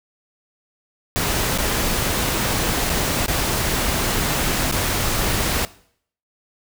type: noise with dropouts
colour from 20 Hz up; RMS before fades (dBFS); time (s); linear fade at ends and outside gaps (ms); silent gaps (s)
pink; -21; 1.16-5.65; 0; 1.577-1.585 / 2.895-2.9 / 3.261-3.282 / 4.713-4.724
effects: noise-tail reverb RT60 0.6 s tail -19 dB re dry